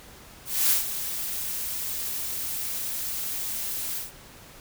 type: noise with ADSR envelope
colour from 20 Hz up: blue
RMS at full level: -20 dBFS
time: 0.45-4.12 s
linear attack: 250 ms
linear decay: 130 ms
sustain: -11 dB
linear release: 150 ms
effects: pink hiss -48 dBFS RMS until 4.6 s